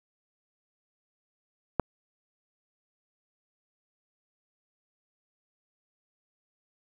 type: click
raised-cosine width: 1 ms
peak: -9 dBFS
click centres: 1.797 s
effects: 8-bit